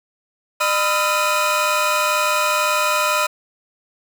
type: tone cluster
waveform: 45% pulse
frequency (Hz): 605 / 1001 / 1275 / 1377 / 2472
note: D#5 / B5 / D#6 / F6 / D#7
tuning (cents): -49 / +23 / +42 / -25 / -12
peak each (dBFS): -23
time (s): 0.6-3.27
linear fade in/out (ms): 10
effects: none

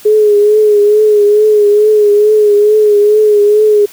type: tone with vibrato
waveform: sine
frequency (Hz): 420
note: G#4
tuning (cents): +19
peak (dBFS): -4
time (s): 0.05-3.86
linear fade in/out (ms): 10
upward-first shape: triangle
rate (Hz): 2.3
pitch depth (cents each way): 48
effects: white hiss -36 dBFS RMS until 3.92 s

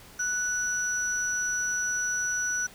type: tone pair together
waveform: sine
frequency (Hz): 1480 / 5894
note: F#6 / F#8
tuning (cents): 0 / -8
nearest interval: 2 octaves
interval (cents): 2392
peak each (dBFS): -28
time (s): 0.19-2.67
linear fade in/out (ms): 10
effects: tanh soft clip ceiling -19 dBFS + pink hiss -50 dBFS RMS until 2.74 s

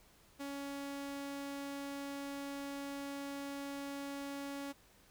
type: tone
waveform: sawtooth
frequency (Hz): 280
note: C#4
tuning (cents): +18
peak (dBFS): -37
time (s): 0.39-4.73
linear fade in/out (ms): 20
effects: pink hiss -65 dBFS RMS until 5.1 s

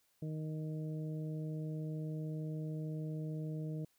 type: harmonic tone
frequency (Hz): 155.56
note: D#3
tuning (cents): 0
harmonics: 1 / 2 / 3 / 4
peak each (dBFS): -38 / -46 / -50 / -54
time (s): 0.22-3.85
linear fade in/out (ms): 5
effects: white hiss -75 dBFS RMS until 3.98 s

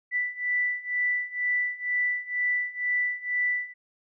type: beating tone pair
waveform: sine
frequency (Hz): 1975.5 / 1977.6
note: B6 / B6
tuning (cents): 0 / +2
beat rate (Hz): 2.1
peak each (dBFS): -29 / -27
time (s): 0.11-3.74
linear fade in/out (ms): 50
effects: none

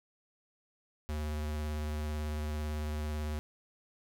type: tone with vibrato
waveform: square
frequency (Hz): 75.7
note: D#2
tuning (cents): -47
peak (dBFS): -34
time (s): 1.09-3.39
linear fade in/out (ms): 0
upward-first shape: sine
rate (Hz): 18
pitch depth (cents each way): 20
effects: none

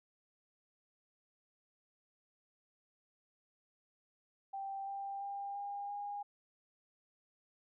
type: tone with pitch steps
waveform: sine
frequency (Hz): 784 / 791.7 / 799.5 / 807.4 / 815.4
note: G5 / G5 / G5 / G#5 / G#5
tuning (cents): 0 / +17 / +34 / -49 / -32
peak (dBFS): -39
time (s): 4.53-6.23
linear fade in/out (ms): 10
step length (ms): 340
effects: none

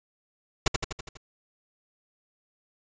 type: noise with echo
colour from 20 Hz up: pink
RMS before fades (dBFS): -20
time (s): 0.66-0.68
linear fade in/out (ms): 5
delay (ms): 82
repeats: 6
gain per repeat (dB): -4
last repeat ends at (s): 1.172
effects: resampled to 16000 Hz

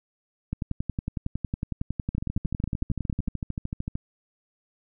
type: two click trains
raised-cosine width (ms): 5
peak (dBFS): -17 / -15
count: 25 / 31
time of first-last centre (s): 2.15-3.955 / 0.53-3.282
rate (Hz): 13.3 / 10.9
effects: none

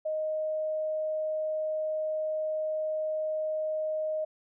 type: tone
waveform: sine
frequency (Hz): 622.3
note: D#5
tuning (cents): 0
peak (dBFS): -28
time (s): 0.05-4.25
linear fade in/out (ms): 10
effects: none

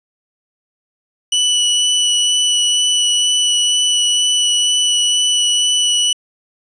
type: tone with vibrato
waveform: sawtooth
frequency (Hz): 2960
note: F#7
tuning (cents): 0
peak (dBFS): -9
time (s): 1.32-6.13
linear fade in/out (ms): 5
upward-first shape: sine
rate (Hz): 2.1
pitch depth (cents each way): 10
effects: resampled to 22050 Hz

